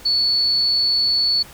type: tone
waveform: sine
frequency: 4435 Hz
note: C#8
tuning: in tune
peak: -15 dBFS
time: 0.05-1.43 s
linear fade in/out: 10 ms
effects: pink hiss -42 dBFS RMS until 1.53 s